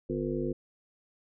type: harmonic tone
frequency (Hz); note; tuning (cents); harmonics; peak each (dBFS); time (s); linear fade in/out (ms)
50.4; G1; +49; 1 / 3 / 5 / 7 / 9 / 10; -40 / -37 / -35 / -33 / -37 / -39; 0.09-0.53; 10
effects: none